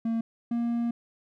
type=tone pair in turn; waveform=triangle; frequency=227.7 / 235.3 Hz; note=A#3 / A#3; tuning=-40 / +16 cents; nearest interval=minor second; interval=56 cents; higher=second; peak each=-23 dBFS; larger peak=neither; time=0.05-0.21 / 0.51-0.91 s; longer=second; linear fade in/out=5 ms; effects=none